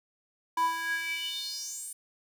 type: tone with high-pass filter sweep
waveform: square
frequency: 329.6 Hz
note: E4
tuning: in tune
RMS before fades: -33 dBFS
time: 0.57-1.93 s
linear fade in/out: 5 ms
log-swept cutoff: 880 to 9600 Hz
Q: 6.4
effects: none